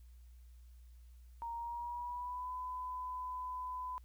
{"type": "tone with pitch glide", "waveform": "sine", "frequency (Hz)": [932.3, 1005], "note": ["A#5", "B5"], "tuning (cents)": [0, 30], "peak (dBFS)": -39, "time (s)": [1.42, 3.98], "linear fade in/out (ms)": 0, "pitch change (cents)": 130, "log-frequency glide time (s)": [1.54, 2.51], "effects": ["added 60 Hz sine -54 dBFS peak until 4.04 s", "white hiss -75 dBFS RMS until 4.04 s"]}